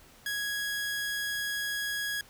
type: tone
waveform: sawtooth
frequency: 1661.2 Hz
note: G#6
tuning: in tune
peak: -27 dBFS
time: 0.26-2.21 s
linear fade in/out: 2 ms
effects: pink hiss -56 dBFS RMS until 2.29 s